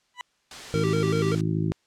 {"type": "tone with exponential growth", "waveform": "20% pulse", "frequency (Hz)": 987.8, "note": "B5", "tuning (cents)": 0, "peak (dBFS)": -23, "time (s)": [0.14, 0.21], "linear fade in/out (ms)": 1, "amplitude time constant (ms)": 15}
{"type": "noise", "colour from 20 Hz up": "white", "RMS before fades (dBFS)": -38, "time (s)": [0.51, 1.41], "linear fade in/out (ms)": 2}
{"type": "tone with vibrato", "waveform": "square", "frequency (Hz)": 423.7, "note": "G#4", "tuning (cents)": 35, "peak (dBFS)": -26, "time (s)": [0.74, 1.35], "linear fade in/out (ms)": 2, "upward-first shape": "square", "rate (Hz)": 5.2, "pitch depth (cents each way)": 140}
{"type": "harmonic tone", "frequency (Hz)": 53.1, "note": "G#1", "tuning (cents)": 39, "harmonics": [2, 3, 4, 5, 6, 7], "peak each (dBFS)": [-29, -25, -34, -36, -31, -35], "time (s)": [0.74, 1.72], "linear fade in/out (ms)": 0}
{"effects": ["white hiss -68 dBFS RMS until 1.86 s", "low-pass 6000 Hz 12 dB/octave"]}